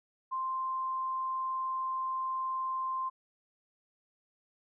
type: tone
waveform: sine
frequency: 1046.5 Hz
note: C6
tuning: in tune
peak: -31 dBFS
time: 0.31-3.1 s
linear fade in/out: 20 ms
effects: none